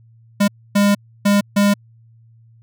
square tone bursts at uneven times, 202.6 Hz, G#3, 43 cents flat, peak -12 dBFS, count 4, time 0.4-0.48 / 0.75-0.95 / 1.25-1.41 / 1.56-1.74 s, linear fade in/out 10 ms, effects added 114 Hz sine -46 dBFS peak until 2.62 s

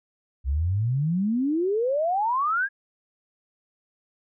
sine exponential sweep, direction up, 63 to 1672 Hz, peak -21 dBFS, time 0.44-2.69 s, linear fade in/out 50 ms, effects none

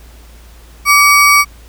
square ring-modulated tone, 1711 Hz, A6, 49 cents flat, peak -3 dBFS, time 0.85-1.45 s, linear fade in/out 50 ms, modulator 546 Hz, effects added 57 Hz sine -36 dBFS peak until 1.68 s + pink hiss -44 dBFS RMS until 1.68 s

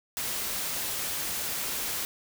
white noise, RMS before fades -32 dBFS, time 0.17-2.05 s, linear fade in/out 0 ms, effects none

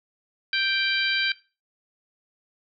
harmonic tone, 784 Hz, G5, in tune, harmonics 2 / 3 / 4 / 5 / 6, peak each -26 / -28 / -29 / -30 / -31 dBFS, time 0.53-1.32 s, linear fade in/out 2 ms, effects noise-tail reverb RT60 0.3 s tail -18 dB re dry

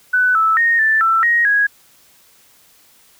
sine tone with pitch steps, 1496 / 1312 / 1855 / 1764 / 1334 / 1880 / 1657 Hz, F#6 / E6 / A#6 / A6 / E6 / A#6 / G#6, +19 / -9 / -9 / +4 / +20 / +14 / -4 cents, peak -11 dBFS, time 0.13-1.67 s, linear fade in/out 10 ms, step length 220 ms, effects white hiss -51 dBFS RMS until 3.19 s

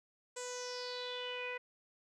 sawtooth tone with low-pass filter sweep, 495.6 Hz, B4, 6 cents sharp, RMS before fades -42 dBFS, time 0.36-1.58 s, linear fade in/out 10 ms, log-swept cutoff 7800 to 2200 Hz, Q 6.4, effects none

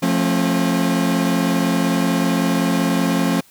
40% pulse chord, F augmented, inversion none, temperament equal with one note detuned, 174.61 / 220 / 270.4 Hz, F3 / A3 / C#4, 0 / 0 / -43 cents, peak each -19 / -21 / -19 dBFS, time 0.02-3.41 s, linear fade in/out 10 ms, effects white hiss -51 dBFS RMS until 3.5 s

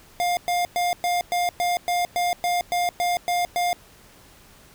square tone bursts, 706 Hz, F5, 19 cents sharp, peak -21 dBFS, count 13, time 0.2-3.73 s, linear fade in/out 0 ms, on 170 ms, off 110 ms, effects pink hiss -51 dBFS RMS until 4.74 s

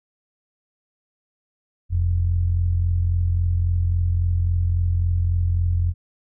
sawtooth tone with low-pass filter, 43.65 Hz, F1, in tune, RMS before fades -20 dBFS, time 1.89-5.94 s, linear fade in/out 50 ms, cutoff 91 Hz, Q 6.3, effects none

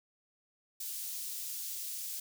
white high-pass noise, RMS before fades -40 dBFS, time 0.8-2.2 s, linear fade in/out 5 ms, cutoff 4700 Hz, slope 12 dB/octave, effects none

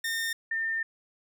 sawtooth / sine tone pair in turn, 1822 / 1806.3 Hz, A#6 / A6, -40 / +45 cents, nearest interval unison, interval 15 cents, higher first, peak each -25 / -27 dBFS, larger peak first, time 0.04-0.33 / 0.51-0.83 s, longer second, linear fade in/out 5 ms, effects none

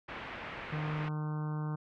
white low-pass noise, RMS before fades -43 dBFS, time 0.08-1.09 s, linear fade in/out 10 ms, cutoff 2400 Hz, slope 24 dB/octave
harmonic tone, 152.4 Hz, D#3, 36 cents flat, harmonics 1 / 2 / 3 / 4 / 5 / 6 / 7 / 8 / 9 / 10, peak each -33 / -45 / -49 / -56 / -52 / -50 / -50 / -52 / -56 / -57 dBFS, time 0.72-1.76 s, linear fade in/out 10 ms
effects none

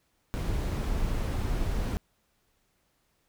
brown noise, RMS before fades -29 dBFS, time 0.34-1.97 s, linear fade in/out 0 ms, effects pink hiss -72 dBFS RMS until 3.28 s

